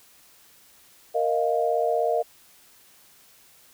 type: chord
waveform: sine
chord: Bb suspended fourth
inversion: none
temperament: equal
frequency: 466.2 / 622.3 / 698.5 Hz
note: Bb4 / Eb5 / F5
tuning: 0 / 0 / 0 cents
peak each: -25 dBFS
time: 1.14-2.23 s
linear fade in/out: 20 ms
effects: white hiss -55 dBFS RMS until 3.73 s